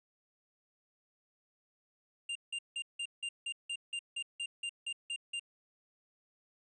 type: tone bursts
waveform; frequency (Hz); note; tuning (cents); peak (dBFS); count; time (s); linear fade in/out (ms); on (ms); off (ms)
square; 2794; F7; 0; -36; 14; 2.29-5.396; 5; 64; 170
effects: resampled to 22050 Hz